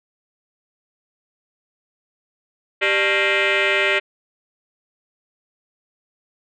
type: tone with frequency modulation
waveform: sine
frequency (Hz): 102.4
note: G#2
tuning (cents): -24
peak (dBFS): -14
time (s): 2.81-4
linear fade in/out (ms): 20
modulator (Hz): 495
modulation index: 5.5
effects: tanh soft clip ceiling -12 dBFS